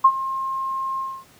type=tone with ADSR envelope; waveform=sine; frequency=1066 Hz; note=C6; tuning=32 cents sharp; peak=-7 dBFS; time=0.04-1.25 s; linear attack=10 ms; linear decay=60 ms; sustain=-16 dB; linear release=260 ms; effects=pink hiss -52 dBFS RMS until 1.39 s + high-pass 80 Hz 12 dB/octave